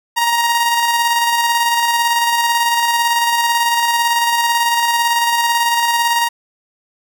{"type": "tone with tremolo", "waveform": "sawtooth", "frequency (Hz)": 939, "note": "A#5", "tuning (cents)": 12, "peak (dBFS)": -8, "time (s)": [0.16, 6.29], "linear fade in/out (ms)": 20, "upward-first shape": "square", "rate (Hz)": 18, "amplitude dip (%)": 30, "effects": []}